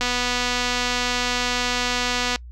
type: click train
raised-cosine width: 0.2 ms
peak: -6 dBFS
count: 579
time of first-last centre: 0.01-2.36 s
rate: 246 Hz
effects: noise-tail reverb RT60 0.1 s tail -25 dB re dry + added 60 Hz sine -36 dBFS peak until 2.51 s